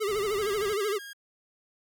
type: tone with vibrato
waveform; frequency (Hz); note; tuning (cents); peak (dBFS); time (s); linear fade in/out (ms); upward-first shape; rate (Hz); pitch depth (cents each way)
square; 412.3; G#4; -13; -27; 0-0.99; 20; sine; 13; 110
type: band-stop noise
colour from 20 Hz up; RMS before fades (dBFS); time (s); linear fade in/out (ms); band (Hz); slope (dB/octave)
pink; -46; 0.08-0.74; 5; 2800 to 16000; 48
type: tone bursts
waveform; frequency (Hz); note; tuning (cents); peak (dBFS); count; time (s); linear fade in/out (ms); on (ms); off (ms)
sawtooth; 1628; G#6; -35; -37; 4; 0.41-1.133; 10; 150; 41
effects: none